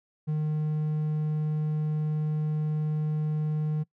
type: tone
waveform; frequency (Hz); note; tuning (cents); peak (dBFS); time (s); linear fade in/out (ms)
triangle; 153.1; D#3; -28; -23; 0.27-3.84; 20
effects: noise-tail reverb RT60 0.1 s tail -23 dB re dry